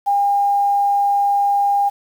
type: tone with quantisation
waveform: sine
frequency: 806 Hz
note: G5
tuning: 48 cents sharp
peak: -13 dBFS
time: 0.06-1.9 s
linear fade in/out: 20 ms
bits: 7
effects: none